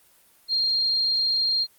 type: tone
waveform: sine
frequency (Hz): 4209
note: C8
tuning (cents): +9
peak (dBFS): -20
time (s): 0.48-1.67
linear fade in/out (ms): 50
effects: white hiss -58 dBFS RMS until 1.78 s + Opus 32 kbps